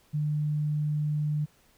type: tone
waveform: sine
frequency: 150 Hz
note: D3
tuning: 37 cents sharp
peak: -25 dBFS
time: 0.13-1.46 s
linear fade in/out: 20 ms
effects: pink hiss -63 dBFS RMS until 1.77 s